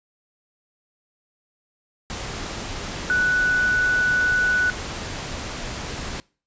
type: tone in noise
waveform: sine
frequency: 1482 Hz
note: F#6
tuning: 2 cents sharp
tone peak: -17 dBFS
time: 3.1-4.7 s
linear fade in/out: 0 ms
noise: pink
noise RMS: -31 dBFS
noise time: 2.1-6.2 s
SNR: +11 dB
effects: noise-tail reverb RT60 0.4 s tail -25 dB re dry + resampled to 16000 Hz